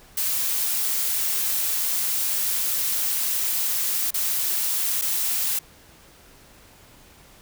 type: noise with dropouts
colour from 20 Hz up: blue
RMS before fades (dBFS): -24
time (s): 0.17-5.59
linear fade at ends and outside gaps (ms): 5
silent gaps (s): 4.107-4.141 / 5.014-5.02
effects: pink hiss -51 dBFS RMS until 7.41 s